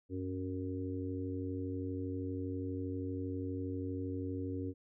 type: harmonic tone with a mistuned harmonic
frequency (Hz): 92.5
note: F#2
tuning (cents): 0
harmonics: 1 / 3 / 4 / 5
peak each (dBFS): -40 / -39 / -45 / -45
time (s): 0.09-4.74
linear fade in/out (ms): 50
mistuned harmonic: 1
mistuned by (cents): +40
effects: none